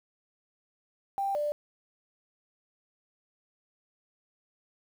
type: tone pair in turn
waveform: sine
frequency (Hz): 789 / 591.1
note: G5 / D5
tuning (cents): +11 / +11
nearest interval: perfect fourth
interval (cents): 500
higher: first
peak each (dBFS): -27 / -27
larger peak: neither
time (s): 1.18-1.35 / 1.35-1.52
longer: neither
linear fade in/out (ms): 0
effects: 9-bit